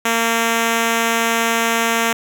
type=tone; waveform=5% pulse; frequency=229.3 Hz; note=A#3; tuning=28 cents flat; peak=-4 dBFS; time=0.05-2.13 s; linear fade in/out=5 ms; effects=none